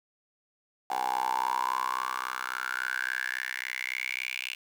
10% pulse tone with high-pass filter sweep, 63.6 Hz, C2, 48 cents flat, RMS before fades -32 dBFS, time 0.9-4.55 s, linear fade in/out 5 ms, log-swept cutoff 770 to 2600 Hz, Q 8.9, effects 9-bit

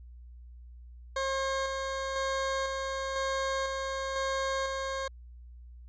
20% pulse tone with tremolo, 537 Hz, C5, 45 cents sharp, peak -24 dBFS, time 1.16-5.08 s, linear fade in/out 5 ms, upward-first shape square, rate 1 Hz, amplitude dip 30%, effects added 60 Hz sine -46 dBFS peak until 5.88 s + resampled to 16000 Hz

